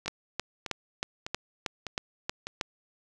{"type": "two click trains", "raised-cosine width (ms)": 0.2, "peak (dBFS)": [-12, -18], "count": [9, 5], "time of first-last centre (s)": [[0.08, 2.612], [0.06, 2.47]], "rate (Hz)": [3.16, 1.66], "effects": []}